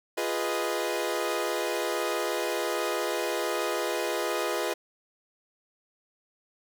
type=chord; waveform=sawtooth; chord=F half-diminished seventh; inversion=none; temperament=equal; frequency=349.2 / 415.3 / 493.9 / 622.3 Hz; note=F4 / Ab4 / Cb5 / Eb5; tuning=0 / 0 / 0 / 0 cents; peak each=-29 dBFS; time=0.17-4.74 s; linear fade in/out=10 ms; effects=none